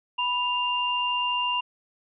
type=tone pair together; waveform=sine; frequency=984.7 / 2794 Hz; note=B5 / F7; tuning=-5 / 0 cents; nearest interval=octave + tritone; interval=1805 cents; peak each=-26 dBFS; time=0.18-1.61 s; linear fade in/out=10 ms; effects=none